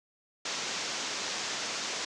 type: low-pass noise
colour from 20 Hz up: white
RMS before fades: -35 dBFS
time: 0.45-2.05 s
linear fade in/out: 5 ms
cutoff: 6900 Hz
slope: 48 dB/octave
effects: high-pass 200 Hz 12 dB/octave